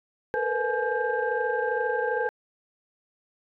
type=tone cluster; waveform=sine; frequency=447.9 / 480.6 / 503 / 847 / 1588 Hz; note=A4 / B4 / B4 / G#5 / G6; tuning=+31 / -47 / +32 / +34 / +22 cents; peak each=-30 dBFS; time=0.34-2.29 s; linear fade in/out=0 ms; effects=tanh soft clip ceiling -13 dBFS